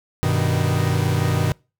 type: chord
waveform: 45% pulse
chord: G augmented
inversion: none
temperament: equal with one note detuned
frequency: 98 / 124.26 / 155.56 Hz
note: G2 / B2 / D#3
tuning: 0 / +11 / 0 cents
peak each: -22 dBFS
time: 0.23-1.52 s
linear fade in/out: 0 ms
effects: noise-tail reverb RT60 0.3 s tail -25 dB re dry